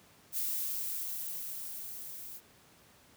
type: noise with level ramp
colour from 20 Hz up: violet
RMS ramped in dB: -33 to -46 dBFS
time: 0.32-2.41 s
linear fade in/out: 50 ms
effects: pink hiss -61 dBFS RMS until 3.16 s + high-pass 80 Hz 12 dB/octave